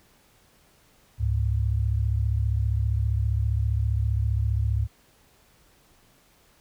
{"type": "tone pair together", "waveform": "sine", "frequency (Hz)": [70.5, 105.56], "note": ["C#2", "G#2"], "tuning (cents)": [30, 29], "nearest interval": "perfect fifth", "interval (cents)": 699, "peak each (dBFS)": -24, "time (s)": [1.18, 4.88], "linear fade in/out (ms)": 50, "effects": ["pink hiss -60 dBFS RMS until 6.6 s"]}